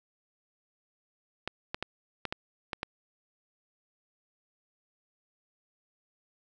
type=clicks; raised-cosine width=0.3 ms; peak=-16 dBFS; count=7; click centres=1.476 / 1.745 / 1.826 / 2.253 / 2.325 / 2.732 / 2.831 s; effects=none